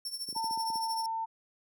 sawtooth tone with tremolo, 5430 Hz, F8, 50 cents flat, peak -30 dBFS, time 0.05-1.06 s, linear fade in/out 2 ms, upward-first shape triangle, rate 13 Hz, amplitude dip 85%
clicks, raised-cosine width 3 ms, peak -33 dBFS, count 8, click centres 0.288 / 0.327 / 0.363 / 0.443 / 0.51 / 0.575 / 0.702 / 0.757 s
sine tone, 900 Hz, A5, 39 cents sharp, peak -31 dBFS, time 0.35-1.26 s, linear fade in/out 20 ms
effects high-pass 200 Hz 12 dB/octave

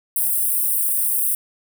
white high-pass noise, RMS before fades -20 dBFS, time 0.16-1.35 s, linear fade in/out 2 ms, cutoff 8500 Hz, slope 96 dB/octave, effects none

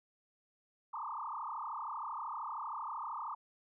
sine tone with frequency modulation, 1056 Hz, C6, 16 cents sharp, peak -38 dBFS, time 0.93-3.35 s, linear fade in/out 10 ms, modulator 32.9 Hz, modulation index 5.6, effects none

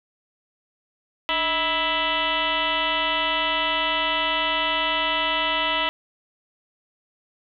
sine tone with frequency modulation, 1988 Hz, B6, 11 cents sharp, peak -20 dBFS, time 1.29-5.89 s, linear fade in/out 0 ms, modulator 338 Hz, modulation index 4.1, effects none

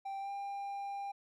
triangle tone with pitch glide, 784 to 798.2 Hz, G5 to G5, 0 to +31 cents, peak -36 dBFS, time 0.05-1.12 s, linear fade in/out 10 ms, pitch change +31 cents, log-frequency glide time 0.2-0.3 s, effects none

